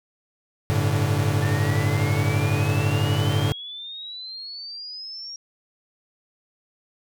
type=chord; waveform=45% pulse; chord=G suspended second; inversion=none; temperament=equal with one note detuned; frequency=98 / 110 / 144.14 Hz; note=G2 / A2 / D3; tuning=0 / 0 / -32 cents; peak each=-24 dBFS; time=0.7-3.52 s; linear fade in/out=0 ms
type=exponential sweep; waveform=sine; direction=up; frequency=1772 to 5630 Hz; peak=-33 dBFS; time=1.42-5.36 s; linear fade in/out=2 ms
effects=none